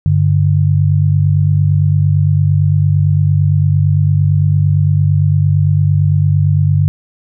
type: tone pair together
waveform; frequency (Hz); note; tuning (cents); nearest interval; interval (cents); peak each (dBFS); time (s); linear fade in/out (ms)
sine; 98 / 146.83; G2 / D3; 0 / 0; perfect fifth; 700; -11; 0.06-6.88; 0
effects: none